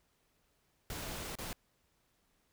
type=noise with dropouts; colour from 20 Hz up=pink; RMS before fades=-42 dBFS; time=0.9-1.53 s; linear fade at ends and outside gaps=1 ms; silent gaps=1.354-1.386 s; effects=pink hiss -75 dBFS RMS until 2.52 s